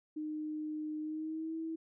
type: tone with pitch glide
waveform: sine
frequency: 306.6 to 323.7 Hz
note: D#4 to E4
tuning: -25 to -31 cents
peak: -36 dBFS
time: 0.16-1.76 s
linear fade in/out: 10 ms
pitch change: +94 cents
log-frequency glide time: 1-1.55 s
effects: none